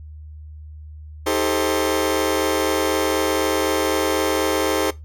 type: chord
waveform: sawtooth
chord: A half-diminished seventh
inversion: second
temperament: just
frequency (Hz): 316.8 / 396 / 440 / 528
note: Eb4 / G4 / A4 / C5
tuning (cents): +31 / +18 / 0 / +16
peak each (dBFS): -20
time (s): 1.26-4.91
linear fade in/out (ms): 10
effects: noise-tail reverb RT60 0.2 s tail -19 dB re dry + added 76 Hz sine -35 dBFS peak until 5.04 s